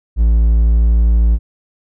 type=tone; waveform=triangle; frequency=56.3 Hz; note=A1; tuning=40 cents sharp; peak=-6 dBFS; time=0.16-1.39 s; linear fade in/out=50 ms; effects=none